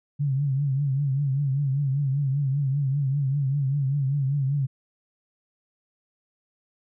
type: tone with vibrato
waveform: sine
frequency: 138.6 Hz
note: C#3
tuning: in tune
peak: -21 dBFS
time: 0.19-4.67 s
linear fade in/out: 20 ms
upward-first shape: triangle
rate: 5.1 Hz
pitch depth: 110 cents each way
effects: none